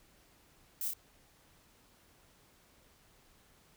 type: noise with echo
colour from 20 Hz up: violet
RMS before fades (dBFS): -37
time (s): 0.81-0.88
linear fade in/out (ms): 2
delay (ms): 28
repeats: 2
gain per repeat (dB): -2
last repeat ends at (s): 0.936
effects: pink hiss -65 dBFS RMS until 3.76 s